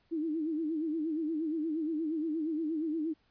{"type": "tone with vibrato", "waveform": "sine", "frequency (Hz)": 315.3, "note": "D#4", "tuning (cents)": 23, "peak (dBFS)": -30, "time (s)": [0.11, 3.14], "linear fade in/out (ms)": 20, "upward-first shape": "sine", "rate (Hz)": 8.5, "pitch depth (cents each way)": 100, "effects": ["pink hiss -71 dBFS RMS until 3.3 s", "resampled to 11025 Hz"]}